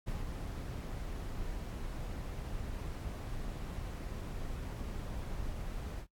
brown noise with ADSR envelope, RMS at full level -36 dBFS, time 0.06-6.07 s, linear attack 22 ms, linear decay 150 ms, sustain -4 dB, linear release 80 ms, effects noise-tail reverb RT60 0.1 s tail -21 dB re dry + AAC 64 kbps

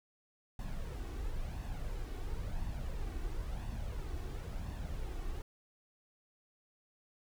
brown noise with flanger, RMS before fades -39 dBFS, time 0.59-5.42 s, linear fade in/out 2 ms, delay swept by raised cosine 1.1 to 2.7 ms, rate 0.97 Hz, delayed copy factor +0.5, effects none

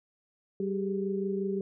sine tone cluster, 194 / 389.4 / 415 Hz, G3 / G4 / G#4, -18 / -12 / -1 cents, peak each -32 / -31 / -38 dBFS, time 0.6-1.61 s, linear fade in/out 2 ms, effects none

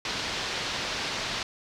white low-pass noise, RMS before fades -32 dBFS, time 0.05-1.43 s, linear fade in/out 2 ms, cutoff 5000 Hz, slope 24 dB/octave, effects none

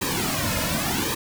pink noise with flanger, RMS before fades -25 dBFS, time 0.01-1.15 s, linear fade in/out 10 ms, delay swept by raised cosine 1.4 to 2.6 ms, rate 0.88 Hz, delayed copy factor -0.9, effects none

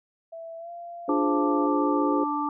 sine tone with pitch glide, 661 to 688.7 Hz, E5 to F5, +5 to -24 cents, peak -36 dBFS, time 0.32-1.67 s, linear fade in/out 10 ms, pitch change +71 cents, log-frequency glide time 0.58-0.7 s
sine chord, D half-diminished seventh, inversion none, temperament equal, 293.7 / 349.2 / 415.3 / 523.3 Hz, D4 / F4 / Ab4 / C5, 0 / 0 / 0 / 0 cents, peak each -30 dBFS, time 1.08-2.24 s, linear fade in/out 5 ms
harmonic tone, 293.7 Hz, D4, in tune, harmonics 1 / 3 / 4, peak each -29 / -29 / -29 dBFS, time 1.09-2.49 s, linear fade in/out 2 ms
effects none

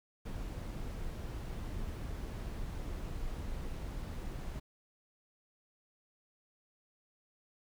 brown noise, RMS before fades -40 dBFS, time 0.25-4.6 s, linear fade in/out 10 ms, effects none

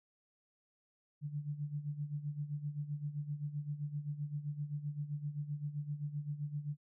sine tone with tremolo, 146.83 Hz, D3, in tune, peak -34 dBFS, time 1.21-6.77 s, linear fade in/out 50 ms, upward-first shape sine, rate 7.7 Hz, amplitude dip 75%, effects none

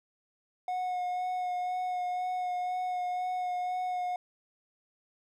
triangle tone with vibrato, 727 Hz, F#5, 31 cents flat, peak -28 dBFS, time 0.68-4.16 s, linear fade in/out 2 ms, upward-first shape sine, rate 2 Hz, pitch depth 16 cents each way, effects none

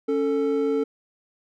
triangle tone pair together, 277.2 / 443.6 Hz, C#4 / A4, 0 / +14 cents, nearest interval minor sixth, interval 814 cents, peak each -23 / -20 dBFS, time 0.08-0.84 s, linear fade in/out 10 ms, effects none

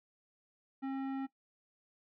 triangle tone with tanh clipping, 269.2 Hz, C4, 49 cents sharp, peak -37 dBFS, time 0.82-1.27 s, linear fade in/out 20 ms, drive 18 dB, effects noise-tail reverb RT60 0.1 s tail -17 dB re dry

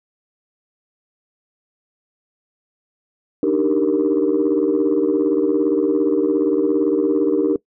sine chord, Eb major seventh, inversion third, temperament equal, 293.7 / 311.1 / 392 / 466.2 Hz, D4 / Eb4 / G4 / Bb4, 0 / 0 / 0 / 0 cents, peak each -19 dBFS, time 3.43-7.56 s, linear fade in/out 2 ms, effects noise-tail reverb RT60 0.1 s tail -21 dB re dry + tanh soft clip ceiling -8 dBFS

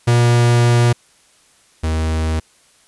45% pulse tone pair in turn, 119.6 / 79.52 Hz, A#2 / D#2, +45 / +38 cents, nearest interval perfect fifth, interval 707 cents, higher first, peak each -10 / -16 dBFS, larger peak first, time 0.07-0.93 / 1.83-2.4 s, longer first, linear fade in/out 10 ms, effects white hiss -53 dBFS RMS until 2.87 s + resampled to 24000 Hz

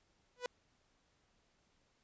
sawtooth tone with exponential growth, 493.9 Hz, B4, in tune, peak -30 dBFS, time 0.36-0.46 s, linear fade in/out 2 ms, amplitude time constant 20 ms, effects pink hiss -75 dBFS RMS until 2.03 s + resampled to 16000 Hz

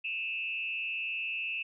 sine tone with frequency modulation, 2637 Hz, E7, in tune, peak -32 dBFS, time 0.04-1.63 s, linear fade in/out 10 ms, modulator 170 Hz, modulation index 0.73, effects none

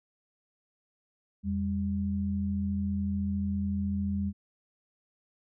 sine tone pair together, 85.22 / 199.2 Hz, F2 / G3, -42 / +28 cents, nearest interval octave + minor third, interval 1470 cents, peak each -32 / -29 dBFS, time 1.43-4.33 s, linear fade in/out 50 ms, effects none

